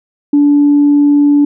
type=tone; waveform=sine; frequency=289.3 Hz; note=D4; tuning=26 cents flat; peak=-4 dBFS; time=0.33-1.45 s; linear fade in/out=5 ms; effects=tanh soft clip ceiling -1 dBFS